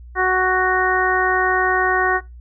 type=harmonic tone; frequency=370.9 Hz; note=F#4; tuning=4 cents sharp; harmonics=1 / 2 / 3 / 4 / 5; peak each=-21 / -21 / -21 / -21 / -21 dBFS; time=0.15-2.21 s; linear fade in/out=50 ms; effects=noise-tail reverb RT60 0.2 s tail -20 dB re dry + added 60 Hz sine -36 dBFS peak until 2.4 s